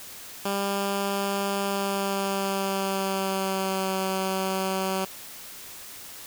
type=tone with pitch glide; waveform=10% pulse; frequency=198.6 to 190.29 Hz; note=G3 to F#3; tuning=+23 to +49 cents; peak=-17 dBFS; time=0.45-5.05 s; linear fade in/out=5 ms; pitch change=-74 cents; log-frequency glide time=1.6-3.96 s; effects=white hiss -42 dBFS RMS until 6.26 s